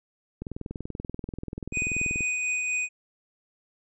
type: click train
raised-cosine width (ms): 3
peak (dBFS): -21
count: 38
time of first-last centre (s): 0.42-2.207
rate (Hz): 20.7
type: tone with tremolo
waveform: square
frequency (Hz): 2489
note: D#7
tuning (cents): 0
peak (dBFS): -25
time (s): 1.72-2.89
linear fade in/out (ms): 50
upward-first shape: triangle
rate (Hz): 4.1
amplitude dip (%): 30
effects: resampled to 24000 Hz